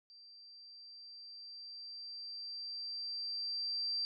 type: tone with level ramp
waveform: sine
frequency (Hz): 4699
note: D8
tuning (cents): 0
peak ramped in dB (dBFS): -55 to -33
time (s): 0.1-4.05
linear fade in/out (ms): 0
effects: none